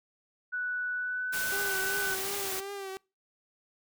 sine tone with pitch glide, 1480 to 1503.3 Hz, F#6 to F#6, 0 to +27 cents, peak -30 dBFS, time 0.52-2.16 s, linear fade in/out 20 ms, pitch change +27 cents, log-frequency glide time 0.94-1.33 s
white noise, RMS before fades -35 dBFS, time 1.32-2.61 s, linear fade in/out 20 ms
sawtooth tone with vibrato, 392 Hz, G4, in tune, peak -33 dBFS, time 1.52-2.97 s, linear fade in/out 0 ms, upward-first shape triangle, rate 2.7 Hz, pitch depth 57 cents each way
effects noise-tail reverb RT60 0.3 s tail -26 dB re dry

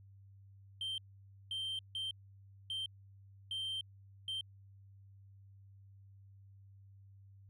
sine tone bursts at uneven times, 3136 Hz, G7, in tune, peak -34 dBFS, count 6, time 0.81-0.98 / 1.51-1.79 / 1.95-2.11 / 2.7-2.86 / 3.51-3.81 / 4.28-4.41 s, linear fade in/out 2 ms, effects tanh soft clip ceiling -36 dBFS + added 98 Hz sine -56 dBFS peak until 7.49 s

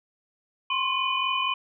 sine tone cluster, 1037 / 1081 / 2461 / 3004 Hz, C6 / C#6 / D#7 / F#7, -16 / -44 / -20 / +26 cents, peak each -29 dBFS, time 0.7-1.54 s, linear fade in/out 5 ms, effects none

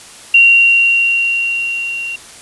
sine tone with level ramp, 2756 Hz, F7, 24 cents flat, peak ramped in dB -3 to -20 dBFS, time 0.34-2.16 s, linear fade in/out 5 ms, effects white hiss -36 dBFS RMS until 2.41 s + resampled to 24000 Hz

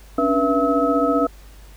sine tone cluster, 274.3 / 289.5 / 483.8 / 667 / 1289 Hz, C#4 / D4 / B4 / E5 / E6, -18 / -25 / -36 / +20 / -39 cents, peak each -22 dBFS, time 0.18-1.27 s, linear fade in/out 5 ms, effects added 50 Hz sine -41 dBFS peak until 1.76 s + pink hiss -50 dBFS RMS until 1.76 s

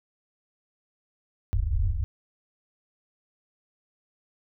white low-pass noise, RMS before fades -25 dBFS, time 1.53-2.04 s, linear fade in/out 0 ms, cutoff 100 Hz, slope 96 dB/octave, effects none

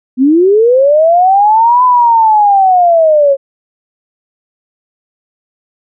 sine linear two-way sweep, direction up then down, 244.5 to 1011 to 539 Hz, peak -4 dBFS, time 0.17-3.37 s, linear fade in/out 50 ms, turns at 1.84 s, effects none

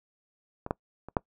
clicks, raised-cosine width 1 ms, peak -21 / -13 / -27 / -10 dBFS, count 4, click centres 0.664 / 0.709 / 1.086 / 1.168 s, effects noise-tail reverb RT60 0.1 s tail -24 dB re dry

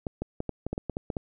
clicks, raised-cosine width 2 ms, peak -17 dBFS, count 11, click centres 0.068 / 0.22 / 0.404 / 0.493 / 0.666 / 0.73 / 0.779 / 0.897 / 0.969 / 1.102 / 1.168 s, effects none

